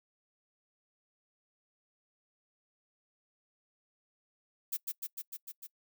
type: noise with echo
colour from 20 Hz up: violet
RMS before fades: -34 dBFS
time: 4.72-4.77 s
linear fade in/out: 10 ms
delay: 150 ms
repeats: 6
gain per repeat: -2 dB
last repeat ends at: 5.67 s
effects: noise-tail reverb RT60 0.1 s tail -23 dB re dry